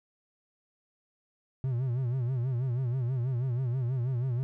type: tone with vibrato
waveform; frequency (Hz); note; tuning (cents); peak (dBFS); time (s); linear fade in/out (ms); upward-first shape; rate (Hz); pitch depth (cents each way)
triangle; 125.5; B2; +28; -25; 1.64-4.43; 0; sine; 6.2; 120
effects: none